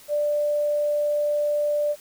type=tone; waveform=sine; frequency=590 Hz; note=D5; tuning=8 cents sharp; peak=-20 dBFS; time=0.08-1.96 s; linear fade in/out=50 ms; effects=white hiss -49 dBFS RMS until 2 s